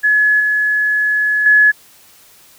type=tone with level steps; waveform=sine; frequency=1700 Hz; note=G#6; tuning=40 cents sharp; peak=-9 / -12 / -6 dBFS; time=0.03-1.72 s; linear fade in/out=20 ms; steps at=0.4 / 1.46 s; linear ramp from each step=2 ms; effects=white hiss -46 dBFS RMS until 2.58 s